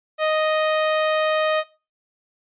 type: tone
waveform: sawtooth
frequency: 622.3 Hz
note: D#5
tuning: in tune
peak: -14 dBFS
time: 0.18-1.64 s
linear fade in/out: 50 ms
effects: noise-tail reverb RT60 0.3 s tail -19 dB re dry + resampled to 8000 Hz